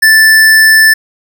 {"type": "tone", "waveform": "square", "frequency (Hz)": 1760, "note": "A6", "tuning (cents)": 0, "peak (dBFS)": -3, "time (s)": [0.02, 0.94], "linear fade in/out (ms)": 10, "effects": []}